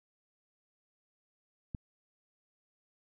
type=click; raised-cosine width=5 ms; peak=-25 dBFS; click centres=1.748 s; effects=none